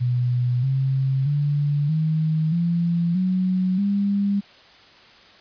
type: tone with pitch steps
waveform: sine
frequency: 123.47 / 133.87 / 145.14 / 157.37 / 170.62 / 185 / 200.6 Hz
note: B2 / C3 / D3 / D#3 / F3 / F#3 / G3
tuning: 0 / +40 / -20 / +20 / -40 / 0 / +40 cents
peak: -18 dBFS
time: 0-4.41 s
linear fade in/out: 20 ms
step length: 630 ms
effects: white hiss -49 dBFS RMS until 5.4 s + resampled to 11025 Hz